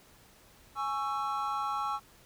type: chord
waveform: triangle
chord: C# minor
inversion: second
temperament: just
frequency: 831.5 / 1108.7 / 1330.5 Hz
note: G#5 / C#6 / E6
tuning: +2 / 0 / +16 cents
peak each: -33 dBFS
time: 0.75-2 s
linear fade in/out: 50 ms
effects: pink hiss -59 dBFS RMS until 2.25 s